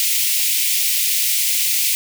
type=high-pass noise; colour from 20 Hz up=white; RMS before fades=-18 dBFS; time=0-1.95 s; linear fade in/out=0 ms; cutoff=2100 Hz; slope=48 dB/octave; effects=none